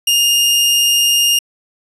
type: tone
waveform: sawtooth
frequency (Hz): 2827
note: F7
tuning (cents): +20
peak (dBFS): -7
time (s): 0.07-1.39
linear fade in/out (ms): 5
effects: resampled to 32000 Hz